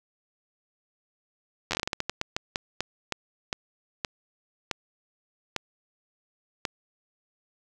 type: slowing click train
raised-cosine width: 0.2 ms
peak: -10 dBFS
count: 21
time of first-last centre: 1.71-6.652 s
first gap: 10 ms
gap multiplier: 1.28
effects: none